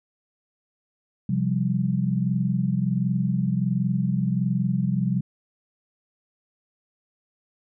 sine chord, C suspended fourth, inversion none, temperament equal, 130.81 / 174.61 / 196 Hz, C3 / F3 / G3, 0 / 0 / 0 cents, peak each -25 dBFS, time 1.29-5.21 s, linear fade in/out 5 ms, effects none

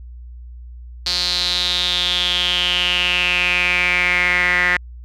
sawtooth tone with band-pass filter sweep, 178.5 Hz, F3, 38 cents sharp, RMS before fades -18 dBFS, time 1.06-4.77 s, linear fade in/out 5 ms, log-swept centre 4400 to 1900 Hz, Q 7.1, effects added 60 Hz sine -33 dBFS peak until 5.04 s

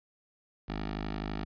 10% pulse tone with notch filter, 51.91 Hz, G#1, in tune, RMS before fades -36 dBFS, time 0.68-1.45 s, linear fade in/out 10 ms, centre 110 Hz, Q 1.7, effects resampled to 11025 Hz

